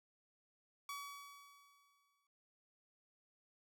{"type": "tone with exponential decay", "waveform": "sawtooth", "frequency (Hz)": 1136, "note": "C#6", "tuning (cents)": 42, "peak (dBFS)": -39, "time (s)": [0.89, 2.27], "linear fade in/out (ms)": 2, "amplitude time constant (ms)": 300, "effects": []}